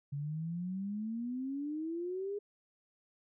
sine exponential sweep, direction up, 139.5 to 415.3 Hz, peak -35 dBFS, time 0.12-2.39 s, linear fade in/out 10 ms, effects none

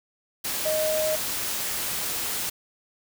sine tone in noise, 622.3 Hz, D#5, in tune, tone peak -23 dBFS, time 0.65-1.16 s, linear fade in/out 10 ms, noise white, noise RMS -29 dBFS, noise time 0.44-2.5 s, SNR +3 dB, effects none

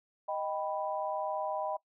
sine chord, Eb augmented, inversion none, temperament equal, 622.3 / 784 / 987.8 Hz, Eb5 / G5 / B5, 0 / 0 / 0 cents, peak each -35 / -36 / -38 dBFS, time 0.28-1.77 s, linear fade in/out 10 ms, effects noise-tail reverb RT60 0.1 s tail -20 dB re dry

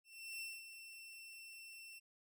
sawtooth tone with ADSR envelope, 2695 Hz, E7, 38 cents sharp, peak -40 dBFS, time 0.04-2 s, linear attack 370 ms, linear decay 210 ms, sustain -9 dB, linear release 22 ms, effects none

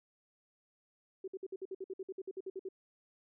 sine tone bursts, 380.5 Hz, F#4, 48 cents sharp, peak -38 dBFS, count 16, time 1.24-2.688 s, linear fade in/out 5 ms, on 38 ms, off 56 ms, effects none

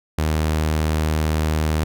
sawtooth tone, 77.78 Hz, D#2, in tune, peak -14 dBFS, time 0.18-1.84 s, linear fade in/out 5 ms, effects none

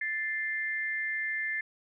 sine tone pair together, 1760 / 2093 Hz, A6 / C7, 0 / 0 cents, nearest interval minor third, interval 300 cents, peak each -32 / -33 dBFS, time 0.01-1.61 s, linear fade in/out 5 ms, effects none

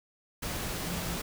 sine tone in noise, 174.61 Hz, F3, in tune, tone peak -36 dBFS, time 0.86-1.17 s, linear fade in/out 10 ms, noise pink, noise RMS -35 dBFS, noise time 0.42-1.22 s, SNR -4 dB, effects none

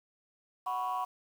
sine chord, F# suspended fourth, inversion none, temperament just, 740 / 986.7 / 1110 Hz, F#5 / B5 / C#6, 0 / -2 / +2 cents, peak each -34 dBFS, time 0.66-1.05 s, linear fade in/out 10 ms, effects tanh soft clip ceiling -26 dBFS + 9-bit

